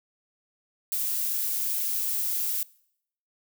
violet noise, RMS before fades -28 dBFS, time 0.92-2.63 s, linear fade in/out 2 ms, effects noise-tail reverb RT60 0.7 s tail -23 dB re dry

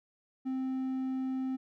triangle tone, 261.6 Hz, C4, in tune, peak -29 dBFS, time 0.45-1.57 s, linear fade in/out 20 ms, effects none

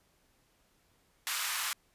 pink high-pass noise, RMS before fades -34 dBFS, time 1.27-1.73 s, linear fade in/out 0 ms, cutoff 1100 Hz, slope 24 dB/octave, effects pink hiss -70 dBFS RMS until 1.94 s + resampled to 32000 Hz

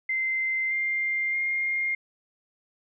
sine tone with pitch steps, 2078 / 2100 / 2122 Hz, C7 / C7 / C7, -12 / +6 / +24 cents, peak -24 dBFS, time 0.09-1.95 s, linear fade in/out 5 ms, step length 620 ms, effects none

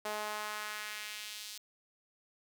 sawtooth tone with high-pass filter sweep, 211.4 Hz, G#3, 31 cents sharp, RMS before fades -41 dBFS, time 0.05-1.58 s, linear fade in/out 5 ms, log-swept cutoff 620 to 4400 Hz, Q 1.3, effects none

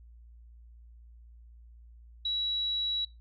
sine tone, 3900 Hz, B7, 23 cents flat, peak -28 dBFS, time 2.25-3.05 s, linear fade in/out 5 ms, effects noise-tail reverb RT60 0.2 s tail -19 dB re dry + added 58 Hz sine -50 dBFS peak until 3.2 s

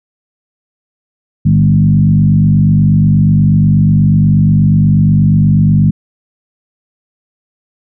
sine tone with frequency modulation, 155.56 Hz, D#3, in tune, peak -5 dBFS, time 1.45-5.91 s, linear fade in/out 10 ms, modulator 48.3 Hz, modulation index 1.2, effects none

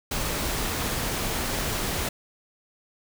pink noise, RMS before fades -28 dBFS, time 0.11-2.09 s, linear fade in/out 5 ms, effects none

